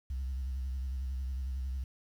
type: tone with vibrato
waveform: sine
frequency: 65.41 Hz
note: C2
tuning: in tune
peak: -31 dBFS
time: 0.1-1.84 s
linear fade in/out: 5 ms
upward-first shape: sine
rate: 11 Hz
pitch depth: 77 cents each way
effects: tanh soft clip ceiling -31 dBFS + 10-bit